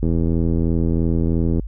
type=click train; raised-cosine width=3 ms; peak=-8 dBFS; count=131; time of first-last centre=0.03-1.596 s; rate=83 Hz; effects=added 50 Hz sine -26 dBFS peak until 1.67 s